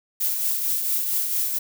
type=noise with tremolo; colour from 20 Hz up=violet; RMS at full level=-22 dBFS; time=0.2-1.59 s; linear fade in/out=10 ms; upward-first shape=triangle; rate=4.4 Hz; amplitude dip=45%; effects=none